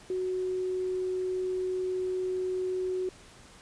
sine tone, 370 Hz, F#4, in tune, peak -28 dBFS, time 0.1-3.09 s, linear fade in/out 2 ms, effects pink hiss -53 dBFS RMS until 3.61 s + resampled to 22050 Hz

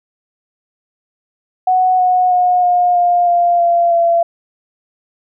sine tone with pitch steps, 740 / 731.1 / 722.3 / 713.6 / 705 / 696.5 / 688.1 / 679.8 Hz, F#5 / F#5 / F#5 / F5 / F5 / F5 / F5 / F5, 0 / -21 / -42 / +37 / +16 / -5 / -26 / -47 cents, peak -9 dBFS, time 1.67-4.23 s, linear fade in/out 5 ms, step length 320 ms, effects none

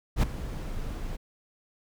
brown noise with ADSR envelope, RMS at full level -18 dBFS, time 0.16-1.17 s, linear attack 70 ms, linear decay 8 ms, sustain -16 dB, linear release 17 ms, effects none

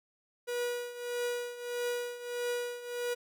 45% pulse tone with tremolo, 484.6 Hz, B4, 33 cents flat, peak -30 dBFS, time 0.47-3.15 s, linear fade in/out 20 ms, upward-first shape triangle, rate 1.6 Hz, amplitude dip 80%, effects none

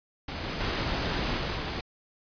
pink noise with level steps, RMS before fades -35 / -33 / -29 / -31 / -33 dBFS, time 0.28-1.81 s, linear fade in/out 5 ms, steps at 0.43 / 0.6 / 1.37 / 1.55 s, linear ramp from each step 10 ms, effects resampled to 11025 Hz

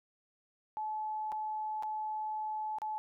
sine tone with dropouts, 861 Hz, A5, 38 cents flat, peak -34 dBFS, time 0.77-2.98 s, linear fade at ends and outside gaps 0 ms, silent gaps 1.319-1.324 / 1.825-1.833 / 2.785-2.818 s, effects none

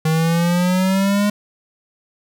square exponential sweep, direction up, 157.2 to 207.7 Hz, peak -15 dBFS, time 0.05-1.3 s, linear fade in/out 5 ms, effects none

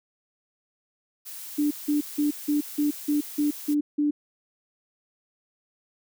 blue noise, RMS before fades -39 dBFS, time 1.25-3.75 s, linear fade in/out 20 ms
sine tone bursts, 294.5 Hz, D4, 5 cents sharp, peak -20 dBFS, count 9, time 1.58-4.11 s, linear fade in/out 10 ms, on 130 ms, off 170 ms
effects none

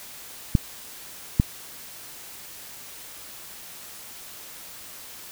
clicks, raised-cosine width 5 ms, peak -4 dBFS, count 2, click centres 0.552 / 1.399 s, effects white hiss -42 dBFS RMS until 5.31 s

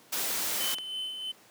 white noise, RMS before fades -31 dBFS, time 0.12-0.75 s, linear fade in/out 10 ms
triangle tone with tremolo, 3048 Hz, G7, 49 cents flat, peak -30 dBFS, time 0.6-1.32 s, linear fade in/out 10 ms, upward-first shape sine, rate 3.1 Hz, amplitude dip 45%
click, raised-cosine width 0.2 ms, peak -21 dBFS, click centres 0.785 s
effects pink hiss -57 dBFS RMS until 1.5 s + high-pass 200 Hz 12 dB/octave

